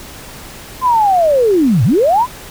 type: linear two-way sweep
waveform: sine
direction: down then up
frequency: 1046.5 to 99.6 to 1046.5 Hz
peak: -8 dBFS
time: 0.81-2.27 s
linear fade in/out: 50 ms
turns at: 1.84 s
effects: pink hiss -33 dBFS RMS until 2.5 s